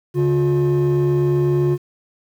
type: tone pair together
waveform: triangle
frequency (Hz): 141.79 / 357.3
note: C#3 / F4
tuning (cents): +40 / +40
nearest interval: octave + major third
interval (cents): 1600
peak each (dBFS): -14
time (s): 0.14-1.78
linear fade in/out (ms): 50
effects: tanh soft clip ceiling -9 dBFS + 8-bit